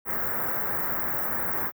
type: band-stop noise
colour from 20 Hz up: white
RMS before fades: -28 dBFS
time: 0.05-1.72 s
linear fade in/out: 50 ms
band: 1900 to 15000 Hz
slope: 48 dB/octave
effects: high-pass 60 Hz 12 dB/octave